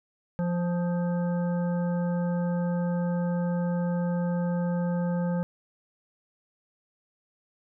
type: harmonic tone with a mistuned harmonic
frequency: 174.61 Hz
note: F3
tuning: in tune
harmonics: 1 / 3 / 5 / 7 / 9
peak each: -25 / -33 / -40 / -47 / -46 dBFS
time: 0.39-5.43 s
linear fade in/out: 0 ms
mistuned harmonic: 7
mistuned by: +41 cents
effects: none